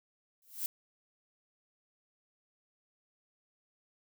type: noise with exponential growth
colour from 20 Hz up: violet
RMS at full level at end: -31 dBFS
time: 0.42-0.66 s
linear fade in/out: 1 ms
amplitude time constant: 51 ms
effects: none